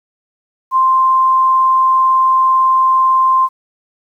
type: tone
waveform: sine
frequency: 1047 Hz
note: C6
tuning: 1 cent sharp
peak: -8 dBFS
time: 0.71-3.49 s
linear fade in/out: 50 ms
effects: 8-bit